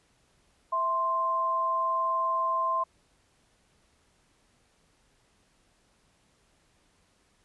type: tone pair together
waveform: sine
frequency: 657.9 / 1046.5 Hz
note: E5 / C6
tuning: -4 / 0 cents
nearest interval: minor sixth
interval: 804 cents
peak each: -34 / -25 dBFS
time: 0.72-2.84 s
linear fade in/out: 10 ms
effects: pink hiss -67 dBFS RMS until 7.44 s + resampled to 24000 Hz